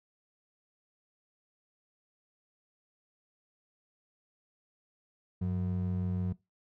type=ring-modulated tone; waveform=triangle; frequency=138.59 Hz; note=C#3; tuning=in tune; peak=-24 dBFS; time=5.41-6.33 s; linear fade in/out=10 ms; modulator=43.1 Hz; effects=noise-tail reverb RT60 0.2 s tail -20 dB re dry